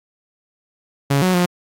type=tone with pitch steps; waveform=sawtooth; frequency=139.8 / 184.3 / 177.6 Hz; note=C#3 / F#3 / F3; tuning=+15 / -7 / +29 cents; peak=-10 dBFS; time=1.1-1.46 s; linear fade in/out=10 ms; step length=120 ms; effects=AAC 48 kbps